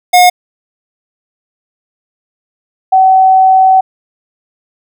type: tone pair in turn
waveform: square / sine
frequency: 720 / 758.2 Hz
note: F#5 / F#5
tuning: -47 / +42 cents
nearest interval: minor second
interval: 89 cents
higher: second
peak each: -3 dBFS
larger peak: neither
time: 0.13-0.3 / 2.92-3.81 s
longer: second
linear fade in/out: 10 ms
effects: none